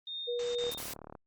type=tone with tremolo; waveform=sine; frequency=3667 Hz; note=A#7; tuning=29 cents flat; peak=-36 dBFS; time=0.07-0.79 s; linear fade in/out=2 ms; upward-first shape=sine; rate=2.2 Hz; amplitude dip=65%
type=tone; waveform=sine; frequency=481.8 Hz; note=B4; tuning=43 cents flat; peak=-31 dBFS; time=0.27-0.71 s; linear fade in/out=20 ms
type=noise bursts; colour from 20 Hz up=white; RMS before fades=-41 dBFS; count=3; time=0.39-0.936 s; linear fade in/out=2 ms; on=160 ms; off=33 ms
type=click train; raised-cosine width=1 ms; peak=-31 dBFS; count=20; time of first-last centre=0.64-1.152 s; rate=37.1 Hz
effects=Opus 24 kbps